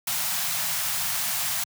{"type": "band-stop noise", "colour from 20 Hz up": "white", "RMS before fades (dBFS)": -27, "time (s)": [0.07, 1.64], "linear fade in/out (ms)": 5, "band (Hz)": [200, 610], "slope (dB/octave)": 96, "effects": ["high-pass 100 Hz 12 dB/octave"]}